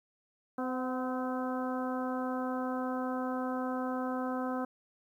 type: harmonic tone with a mistuned harmonic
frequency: 256.4 Hz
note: C4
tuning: 35 cents flat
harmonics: 1 / 2 / 3 / 4 / 5 / 6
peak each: -34 / -38 / -40 / -42 / -42 / -47 dBFS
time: 0.58-4.65 s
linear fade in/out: 5 ms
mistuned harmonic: 3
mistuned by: -34 cents
effects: 11-bit